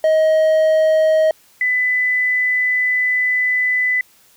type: tone pair in turn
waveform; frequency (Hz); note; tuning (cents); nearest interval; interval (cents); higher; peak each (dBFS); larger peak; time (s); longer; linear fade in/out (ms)
triangle / sine; 630 / 2000; D#5 / B6; +21 / +21; octave + minor sixth; 2000; second; -9 / -14; first; 0.04-1.31 / 1.61-4.01; second; 2
effects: white hiss -52 dBFS RMS until 4.36 s